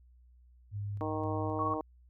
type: tone with tremolo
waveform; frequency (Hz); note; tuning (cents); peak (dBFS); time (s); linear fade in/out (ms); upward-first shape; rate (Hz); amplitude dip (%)
sine; 102.1; G#2; -29; -34; 0.71-1.77; 50; square; 1.9; 30
type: harmonic tone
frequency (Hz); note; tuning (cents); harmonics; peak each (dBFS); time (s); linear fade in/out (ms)
155.56; D#3; 0; 2 / 3 / 4 / 5 / 6 / 7; -37 / -39 / -40 / -41 / -42 / -42; 1.01-1.81; 0
type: tone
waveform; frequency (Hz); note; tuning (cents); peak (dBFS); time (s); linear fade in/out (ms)
sine; 1108.7; C#6; 0; -31; 1.59-1.74; 2
effects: added 61 Hz sine -57 dBFS peak until 2.09 s